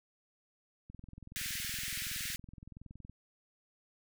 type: click train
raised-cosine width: 5 ms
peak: -37 dBFS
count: 48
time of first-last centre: 0.9-3.096 s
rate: 21.4 Hz
type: high-pass noise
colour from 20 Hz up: pink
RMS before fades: -39 dBFS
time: 1.36-2.36 s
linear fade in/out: 0 ms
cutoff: 1600 Hz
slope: 48 dB/octave
effects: none